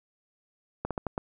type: slowing click train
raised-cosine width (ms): 1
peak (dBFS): -16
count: 5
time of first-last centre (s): 0.85-1.179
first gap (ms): 57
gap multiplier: 1.25
effects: none